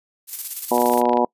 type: noise with tremolo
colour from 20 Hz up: violet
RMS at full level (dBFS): -25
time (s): 0.27-1.03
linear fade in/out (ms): 50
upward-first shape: square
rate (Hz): 17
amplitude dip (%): 50
type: harmonic tone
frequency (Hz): 121.5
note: B2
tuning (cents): -28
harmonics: 2 / 3 / 4 / 5 / 6 / 7 / 8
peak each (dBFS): -23 / -23 / -23 / -23 / -23 / -23 / -23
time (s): 0.71-1.25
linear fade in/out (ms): 5
type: click train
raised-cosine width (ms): 0.3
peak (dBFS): -17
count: 11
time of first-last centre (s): 0.78-1.172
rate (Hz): 25.5
effects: noise-tail reverb RT60 0.1 s tail -26 dB re dry + resampled to 32000 Hz